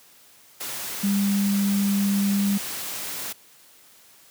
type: tone in noise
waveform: sine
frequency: 200 Hz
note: G3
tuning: 35 cents sharp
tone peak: -19 dBFS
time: 1.03-2.58 s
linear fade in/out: 10 ms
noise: white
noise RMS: -32 dBFS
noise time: 0.6-3.33 s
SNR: +10 dB
effects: white hiss -53 dBFS RMS until 4.3 s + high-pass 100 Hz 12 dB/octave